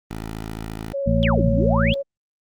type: tone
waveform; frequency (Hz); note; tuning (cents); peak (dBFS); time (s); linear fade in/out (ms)
10% pulse; 54.4; A1; -19; -21; 0.11-0.93; 0
type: tone with vibrato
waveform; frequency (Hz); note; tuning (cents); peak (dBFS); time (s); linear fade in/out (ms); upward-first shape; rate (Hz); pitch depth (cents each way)
sine; 554.4; C#5; 0; -22; 0.93-2.03; 20; sine; 17; 13
type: harmonic tone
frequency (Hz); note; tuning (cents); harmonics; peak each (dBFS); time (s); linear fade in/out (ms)
56.9; A#1; -41; 1 / 2 / 3 / 4; -22 / -22 / -22 / -22; 1.06-1.94; 10
type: exponential two-way sweep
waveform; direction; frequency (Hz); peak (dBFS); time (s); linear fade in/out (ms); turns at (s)
sine; down then up; 3520 to 123.8 to 3520; -22; 1.23-1.94; 0; 1.47
effects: Opus 32 kbps